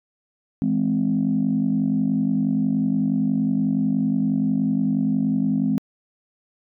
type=chord; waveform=sine; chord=E augmented; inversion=none; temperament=equal with one note detuned; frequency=164.81 / 210.8 / 261.6 Hz; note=E3 / G#3 / B#3; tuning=0 / +26 / 0 cents; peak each=-25 / -21 / -21 dBFS; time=0.62-5.78 s; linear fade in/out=0 ms; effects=tanh soft clip ceiling -11 dBFS